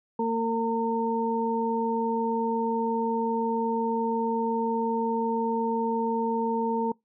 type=harmonic tone; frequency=228.2 Hz; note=A#3; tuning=37 cents flat; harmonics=1 / 2 / 4; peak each=-28 / -28 / -28 dBFS; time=0.19-6.92 s; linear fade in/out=5 ms; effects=noise-tail reverb RT60 0.2 s tail -26 dB re dry